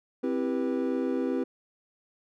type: chord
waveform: triangle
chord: C major seventh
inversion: none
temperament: equal with one note detuned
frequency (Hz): 261.6 / 329.6 / 392 / 488.2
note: C4 / E4 / G4 / B4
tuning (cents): 0 / 0 / 0 / -20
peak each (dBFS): -27 / -31 / -31 / -31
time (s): 0.23-1.44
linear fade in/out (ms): 10
effects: none